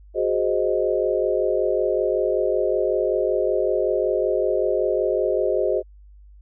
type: chord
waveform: sine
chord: Ab dominant seventh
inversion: third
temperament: equal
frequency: 370 / 415.3 / 523.3 / 622.3 Hz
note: Gb4 / Ab4 / C5 / Eb5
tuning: 0 / 0 / 0 / 0 cents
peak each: -24 dBFS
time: 0.14-5.83 s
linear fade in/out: 50 ms
effects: added 50 Hz sine -44 dBFS peak until 6.41 s